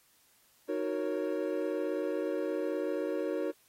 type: chord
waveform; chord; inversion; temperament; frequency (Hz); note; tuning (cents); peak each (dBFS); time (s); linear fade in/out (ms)
triangle; D# minor seventh; none; equal; 311.1 / 370 / 466.2 / 554.4; D#4 / F#4 / A#4 / C#5; 0 / 0 / 0 / 0; -34; 0.68-3.52; 20
effects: white hiss -66 dBFS RMS until 3.68 s + AAC 48 kbps